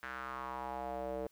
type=tone with band-pass filter sweep; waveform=square; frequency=64.4 Hz; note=C2; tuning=27 cents flat; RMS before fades=-41 dBFS; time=0.03-1.27 s; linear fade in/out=0 ms; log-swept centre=1600 to 500 Hz; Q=3.7; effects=white hiss -71 dBFS RMS until 1.31 s